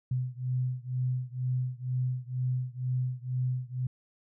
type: beating tone pair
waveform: sine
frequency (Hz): 126 / 128.1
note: B2 / C3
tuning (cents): +35 / -36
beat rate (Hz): 2.1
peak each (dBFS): -31 / -32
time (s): 0.11-3.87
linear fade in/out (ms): 5
effects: none